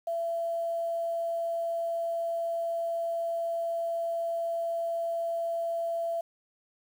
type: tone with quantisation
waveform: sine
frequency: 672 Hz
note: E5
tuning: 33 cents sharp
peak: -28 dBFS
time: 0.07-6.21 s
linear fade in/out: 5 ms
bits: 9
effects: none